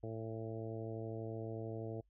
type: harmonic tone with a mistuned harmonic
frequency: 111.7 Hz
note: A2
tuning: 27 cents sharp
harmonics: 1 / 2 / 3 / 4 / 5 / 6 / 7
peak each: -44 / -51 / -47 / -46 / -51 / -51 / -62 dBFS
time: 0.03-2.01 s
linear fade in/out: 5 ms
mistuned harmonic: 7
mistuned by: +18 cents
effects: noise-tail reverb RT60 0.1 s tail -26 dB re dry + added 50 Hz sine -70 dBFS peak until 2.09 s